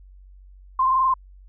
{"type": "tone with frequency modulation", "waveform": "sine", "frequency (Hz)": 1046.5, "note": "C6", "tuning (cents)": 0, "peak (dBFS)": -16, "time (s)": [0.79, 1.14], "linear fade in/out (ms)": 5, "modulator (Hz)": 21.9, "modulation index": 1.1, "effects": ["added 47 Hz sine -44 dBFS peak until 1.48 s"]}